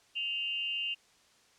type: tone with amplitude modulation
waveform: sine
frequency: 2794 Hz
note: F7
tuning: in tune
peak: -28 dBFS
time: 0.15-0.95 s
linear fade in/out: 20 ms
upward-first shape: sine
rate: 241 Hz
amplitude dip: 75%
effects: white hiss -64 dBFS RMS until 1.58 s + low-pass 7000 Hz 12 dB/octave